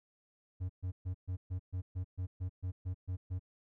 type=tone bursts; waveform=triangle; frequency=91.7 Hz; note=F#2; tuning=15 cents flat; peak=-32 dBFS; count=13; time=0.6-3.395 s; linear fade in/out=20 ms; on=95 ms; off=130 ms; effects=none